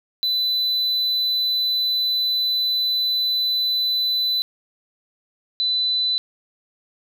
triangle / sine tone pair in turn, 4000 / 4000 Hz, B7 / B7, +21 / +21 cents, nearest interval unison, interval 0 cents, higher neither, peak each -17 / -18 dBFS, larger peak first, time 0.23-4.42 / 5.6-6.18 s, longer first, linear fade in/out 0 ms, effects none

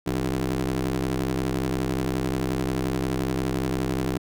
20% pulse ring-modulated tone, 65.5 Hz, C2, 2 cents sharp, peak -16 dBFS, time 0.06-4.18 s, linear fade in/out 10 ms, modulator 235 Hz, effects none

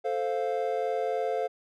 triangle chord, F major, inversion first, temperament equal, 440 / 523.3 / 698.5 Hz, A4 / C5 / F5, 0 / 0 / 0 cents, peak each -29 dBFS, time 0.04-1.48 s, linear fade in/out 20 ms, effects none

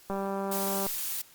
click train, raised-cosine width 1 ms, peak -20 dBFS, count 151, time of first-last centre 0.1-0.865 s, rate 196 Hz
blue noise, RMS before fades -33 dBFS, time 0.51-1.22 s, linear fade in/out 10 ms
effects white hiss -56 dBFS RMS until 1.34 s + Opus 48 kbps

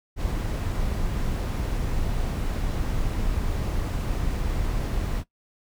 brown noise, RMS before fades -26 dBFS, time 0.16-5.24 s, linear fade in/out 50 ms, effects noise-tail reverb RT60 0.1 s tail -17 dB re dry

